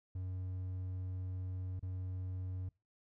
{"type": "tone with dropouts", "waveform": "triangle", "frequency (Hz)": 92.5, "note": "F#2", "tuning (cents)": 0, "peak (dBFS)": -36, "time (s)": [0.15, 2.69], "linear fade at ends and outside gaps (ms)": 5, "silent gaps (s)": [1.795, 1.827], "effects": ["noise-tail reverb RT60 0.3 s tail -25 dB re dry"]}